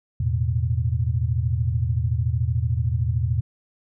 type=chord; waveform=sine; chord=E suspended fourth; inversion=none; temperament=equal; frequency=82.41 / 110 / 123.47 Hz; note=E2 / A2 / B2; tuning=0 / 0 / 0 cents; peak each=-24 dBFS; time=0.2-3.41 s; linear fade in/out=5 ms; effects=none